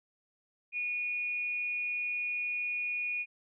sine tone with frequency modulation, 2451 Hz, D#7, 27 cents flat, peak -31 dBFS, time 0.72-3.26 s, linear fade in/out 50 ms, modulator 243 Hz, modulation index 0.23, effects none

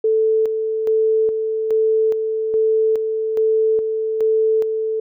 sine tone with tremolo, 440 Hz, A4, in tune, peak -13 dBFS, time 0.04-5 s, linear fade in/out 5 ms, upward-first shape square, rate 1.2 Hz, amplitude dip 45%, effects none

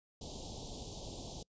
pink band-stop noise, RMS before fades -45 dBFS, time 0.21-1.43 s, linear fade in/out 5 ms, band 870 to 3200 Hz, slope 48 dB/octave, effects noise-tail reverb RT60 0.1 s tail -26 dB re dry + resampled to 16000 Hz

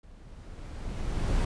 brown noise with level ramp, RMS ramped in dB -52 to -24 dBFS, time 0.03-1.45 s, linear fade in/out 5 ms, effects resampled to 22050 Hz

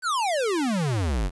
square exponential sweep, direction down, 1568 to 41.2 Hz, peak -23 dBFS, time 0.02-1.31 s, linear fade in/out 50 ms, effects resampled to 24000 Hz + 9-bit

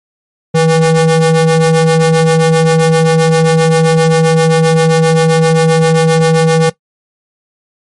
square ring-modulated tone, 163.4 Hz, E3, 15 cents flat, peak -4 dBFS, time 0.54-6.7 s, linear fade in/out 10 ms, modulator 323 Hz, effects noise-tail reverb RT60 0.1 s tail -18 dB re dry + MP3 48 kbps

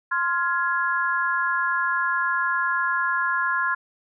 sine chord, F minor, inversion second, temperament just, 1047.7 / 1396.9 / 1676.3 Hz, C6 / F6 / Ab6, +2 / 0 / +16 cents, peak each -25 dBFS, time 0.11-3.75 s, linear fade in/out 10 ms, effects none

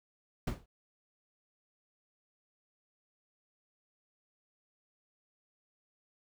brown noise with exponential decay, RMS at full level -28 dBFS, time 0.47-0.66 s, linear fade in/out 5 ms, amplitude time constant 40 ms, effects none

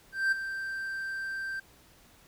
triangle tone with ADSR envelope, 1568 Hz, G6, in tune, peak -20 dBFS, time 0.12-1.6 s, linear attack 200 ms, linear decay 11 ms, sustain -11 dB, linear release 7 ms, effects pink hiss -59 dBFS RMS until 2.27 s

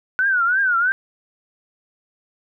sine tone with vibrato, 1480 Hz, F#6, in tune, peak -15 dBFS, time 0.19-0.92 s, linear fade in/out 0 ms, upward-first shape triangle, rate 3 Hz, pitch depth 170 cents each way, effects none

